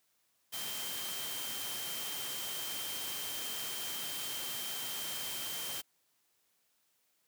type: tone in noise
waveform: sine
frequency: 3143 Hz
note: G7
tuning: 4 cents sharp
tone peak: -43 dBFS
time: 0.52-5.82 s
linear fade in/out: 20 ms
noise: white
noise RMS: -40 dBFS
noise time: 0.52-5.82 s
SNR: -6 dB
effects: white hiss -75 dBFS RMS until 7.27 s + high-pass 100 Hz 12 dB/octave